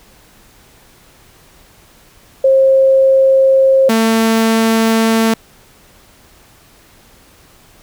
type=tone pair in turn; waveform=sine / sawtooth; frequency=534 / 224.5 Hz; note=C5 / A3; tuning=+35 / +35 cents; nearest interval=octave + minor third; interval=1500 cents; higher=first; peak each=-6 dBFS; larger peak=neither; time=2.44-3.89 / 3.89-5.34 s; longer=neither; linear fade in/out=5 ms; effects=pink hiss -46 dBFS RMS until 7.82 s